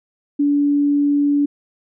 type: tone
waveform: sine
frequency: 287.7 Hz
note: D4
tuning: 36 cents flat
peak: -13 dBFS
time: 0.39-1.46 s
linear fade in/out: 10 ms
effects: none